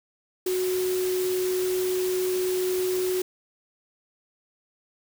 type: tone in noise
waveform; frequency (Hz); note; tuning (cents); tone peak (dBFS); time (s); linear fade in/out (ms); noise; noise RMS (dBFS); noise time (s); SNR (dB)
sine; 368.3; F#4; -8; -23; 0.46-3.22; 5; white; -35; 0.46-3.22; +9
effects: none